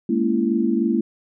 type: chord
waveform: sine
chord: A# half-diminished seventh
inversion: third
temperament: just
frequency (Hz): 209.8 / 233.1 / 279.7 / 335.6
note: G#3 / A#3 / C#4 / E4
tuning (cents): +18 / 0 / +16 / +31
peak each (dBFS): -23 / -21 / -26 / -22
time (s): 0.09-1.01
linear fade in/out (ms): 5
effects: none